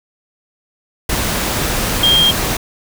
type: tone in noise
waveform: sine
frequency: 3212 Hz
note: G7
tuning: 41 cents sharp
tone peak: -9 dBFS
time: 2.03-2.31 s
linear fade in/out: 5 ms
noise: pink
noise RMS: -18 dBFS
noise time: 1.09-2.57 s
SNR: +6 dB
effects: none